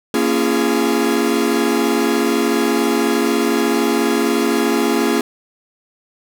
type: chord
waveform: 45% pulse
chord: Bb minor seventh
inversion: none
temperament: equal with one note detuned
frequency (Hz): 233.1 / 277.2 / 341.3 / 415.3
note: Bb3 / Db4 / F4 / Ab4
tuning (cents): 0 / 0 / -40 / 0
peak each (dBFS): -20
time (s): 0.14-5.21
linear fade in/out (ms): 2
effects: none